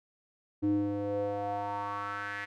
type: tone with band-pass filter sweep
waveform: square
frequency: 101.7 Hz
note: G#2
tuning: 36 cents flat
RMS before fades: -33 dBFS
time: 0.62-2.46 s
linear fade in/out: 20 ms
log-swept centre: 280 to 1900 Hz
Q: 4.4
effects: none